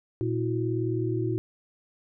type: tone cluster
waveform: sine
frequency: 117.4 / 326 / 365.3 Hz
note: A#2 / E4 / F#4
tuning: +13 / -19 / -22 cents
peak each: -28 / -30 / -30 dBFS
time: 0.21-1.38 s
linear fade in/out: 0 ms
effects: none